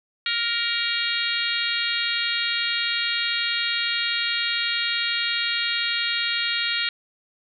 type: harmonic tone with a mistuned harmonic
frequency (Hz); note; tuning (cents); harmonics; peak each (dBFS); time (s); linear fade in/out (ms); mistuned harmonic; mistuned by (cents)
468.8; A#4; +10; 3 / 4 / 5 / 6 / 7 / 8 / 9; -30 / -30 / -30 / -30 / -30 / -30 / -30; 0.26-6.89; 2; 5; -17
effects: none